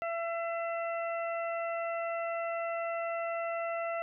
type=harmonic tone; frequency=672 Hz; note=E5; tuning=33 cents sharp; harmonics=1 / 2 / 3 / 4; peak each=-33 / -39 / -43 / -45 dBFS; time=0.02-4.02 s; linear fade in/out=0 ms; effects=none